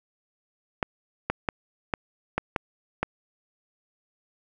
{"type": "clicks", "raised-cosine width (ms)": 0.5, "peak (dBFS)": -9, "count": 7, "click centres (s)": [0.828, 1.3, 1.488, 1.938, 2.38, 2.562, 3.03], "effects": []}